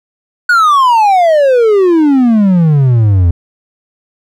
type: exponential sweep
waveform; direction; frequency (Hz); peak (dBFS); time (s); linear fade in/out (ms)
triangle; down; 1480 to 82.41; -3; 0.49-3.31; 5
effects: none